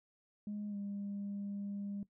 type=tone with pitch glide; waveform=sine; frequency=207.7 to 201.3 Hz; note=G#3 to G3; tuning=0 to +46 cents; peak=-37 dBFS; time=0.47-2.03 s; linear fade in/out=2 ms; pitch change=-54 cents; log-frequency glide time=0.69-0.76 s; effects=noise-tail reverb RT60 0.1 s tail -18 dB re dry + tanh soft clip ceiling -35 dBFS

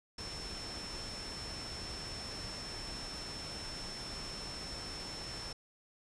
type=tone in noise; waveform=sine; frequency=5360 Hz; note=E8; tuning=28 cents sharp; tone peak=-44 dBFS; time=0.18-5.53 s; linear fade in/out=5 ms; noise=pink; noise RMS=-45 dBFS; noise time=0.18-5.53 s; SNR=-2 dB; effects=resampled to 22050 Hz

